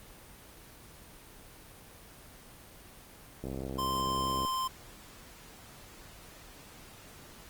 click train, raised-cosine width 2 ms, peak -24 dBFS, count 68, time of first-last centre 3.44-4.449 s, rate 66.4 Hz
square tone, 1042 Hz, C6, 7 cents flat, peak -31 dBFS, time 3.78-4.68 s, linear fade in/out 10 ms
effects pink hiss -52 dBFS RMS until 7.49 s + Opus 24 kbps

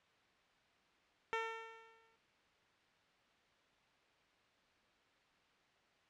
10% pulse tone with exponential decay, 451.7 Hz, A4, 45 cents sharp, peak -26 dBFS, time 1.33-2.16 s, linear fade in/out 0 ms, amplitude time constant 180 ms, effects white hiss -71 dBFS RMS until 6.09 s + low-pass 3000 Hz 12 dB/octave

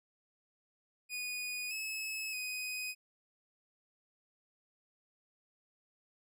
sawtooth tone with pitch steps, 2475 / 2588 / 2502 Hz, D#7 / E7 / D#7, -10 / -32 / +9 cents, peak -34 dBFS, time 1.09-2.95 s, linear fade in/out 50 ms, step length 620 ms, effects none

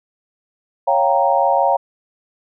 sine chord, G half-diminished seventh, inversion second, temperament equal, 554.4 / 698.5 / 784 / 932.3 Hz, Db5 / F5 / G5 / Bb5, 0 / 0 / 0 / 0 cents, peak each -18 dBFS, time 0.87-1.77 s, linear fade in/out 10 ms, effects none

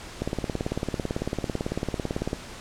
click train, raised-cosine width 2 ms, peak -13 dBFS, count 39, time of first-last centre 0.22-2.331 s, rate 18 Hz, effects pink hiss -41 dBFS RMS until 2.6 s + low-pass 8000 Hz 12 dB/octave

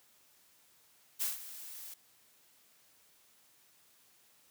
blue noise with ADSR envelope, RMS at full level -32 dBFS, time 1.19-1.94 s, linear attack 31 ms, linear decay 150 ms, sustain -15 dB, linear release 5 ms, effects white hiss -66 dBFS RMS until 4.5 s + high-pass 80 Hz 12 dB/octave

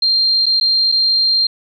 sine tone with dropouts, 4184 Hz, C8, 1 cent flat, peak -11 dBFS, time 0.02-1.47 s, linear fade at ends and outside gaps 5 ms, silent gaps 0.458-0.464 / 0.6-0.61 / 0.918-0.922 s, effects none

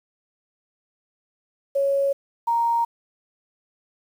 sine tone pair in turn, 554.4 / 932.4 Hz, C#5 / A#5, 0 / 0 cents, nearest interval major sixth, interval 900 cents, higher second, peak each -18 dBFS, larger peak neither, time 1.75-2.13 / 2.47-2.85 s, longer neither, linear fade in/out 10 ms, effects 8-bit

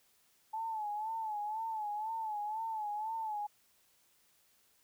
sine tone with vibrato, 865 Hz, A5, 30 cents flat, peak -35 dBFS, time 0.53-3.47 s, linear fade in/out 10 ms, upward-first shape sine, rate 2 Hz, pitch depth 77 cents each way, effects white hiss -70 dBFS RMS until 4.83 s

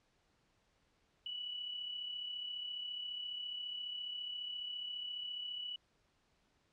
sine tone with amplitude modulation, 2952 Hz, F#7, 5 cents flat, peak -38 dBFS, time 1.26-5.76 s, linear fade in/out 2 ms, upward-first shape sine, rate 34.6 Hz, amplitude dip 45%, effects pink hiss -75 dBFS RMS until 6.72 s + low-pass 6000 Hz 12 dB/octave

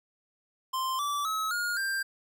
square tone with pitch steps, 1045 / 1159.5 / 1286.5 / 1427.5 / 1583.9 Hz, C6 / D6 / E6 / F6 / G6, -2 / -22 / -43 / +37 / +17 cents, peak -29 dBFS, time 0.73-2.03 s, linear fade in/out 10 ms, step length 260 ms, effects none

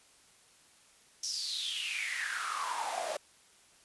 pink noise with high-pass filter sweep, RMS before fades -36 dBFS, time 1.23-3.17 s, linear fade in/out 5 ms, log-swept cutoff 5700 to 570 Hz, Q 8.4, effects white hiss -62 dBFS RMS until 3.84 s + resampled to 24000 Hz

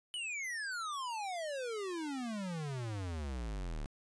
square exponential sweep, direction down, 3019 to 34.65 Hz, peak -38 dBFS, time 0.14-3.86 s, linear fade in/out 0 ms, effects resampled to 22050 Hz

